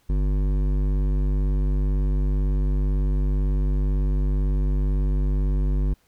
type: tone with hard clipping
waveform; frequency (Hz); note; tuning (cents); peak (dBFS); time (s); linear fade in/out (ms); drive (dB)
sine; 49; G1; 0; -21; 0.09-5.94; 10; 13
effects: pink hiss -64 dBFS RMS until 6.07 s